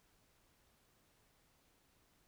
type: silence
effects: pink hiss -73 dBFS RMS until 2.27 s